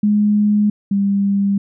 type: tone pair in turn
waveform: sine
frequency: 208.5 / 199.1 Hz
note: G#3 / G3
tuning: +7 / +27 cents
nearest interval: minor second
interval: 80 cents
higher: first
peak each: -11 / -13 dBFS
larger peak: first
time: 0.03-0.7 / 0.91-1.58 s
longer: neither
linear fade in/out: 5 ms
effects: none